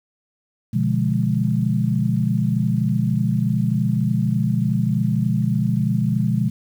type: chord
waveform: sine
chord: B diminished seventh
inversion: none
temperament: equal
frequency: 123.47 / 146.83 / 174.61 / 207.7 Hz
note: B2 / D3 / F3 / Ab3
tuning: 0 / 0 / 0 / 0 cents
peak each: -21 / -24 / -23 / -22 dBFS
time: 0.73-6.5 s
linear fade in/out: 10 ms
effects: 8-bit